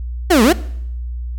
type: exponential two-way sweep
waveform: 30% pulse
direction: down then up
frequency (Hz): 392 to 205.5 to 392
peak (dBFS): -6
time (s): 0.3-0.53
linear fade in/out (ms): 10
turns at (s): 0.43
effects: noise-tail reverb RT60 0.7 s tail -19 dB re dry + added 60 Hz sine -22 dBFS peak until 1.38 s